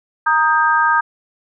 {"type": "chord", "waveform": "sine", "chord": "Eb major", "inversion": "second", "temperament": "equal with one note detuned", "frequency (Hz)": [932.3, 1244.5, 1590.8], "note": ["Bb5", "Eb6", "G6"], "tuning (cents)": [0, 0, 25], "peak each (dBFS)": -16, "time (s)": [0.26, 1.01], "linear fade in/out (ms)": 10, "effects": []}